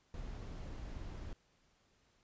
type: noise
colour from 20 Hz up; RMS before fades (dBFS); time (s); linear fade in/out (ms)
brown; -45; 0.14-1.33; 2
effects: pink hiss -73 dBFS RMS until 2.23 s + resampled to 16000 Hz